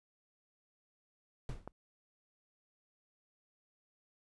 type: noise with exponential decay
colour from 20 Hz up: brown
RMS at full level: -35 dBFS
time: 1.49-1.72 s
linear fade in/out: 1 ms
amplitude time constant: 49 ms
type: click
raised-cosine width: 1 ms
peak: -29 dBFS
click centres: 1.676 s
effects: resampled to 24000 Hz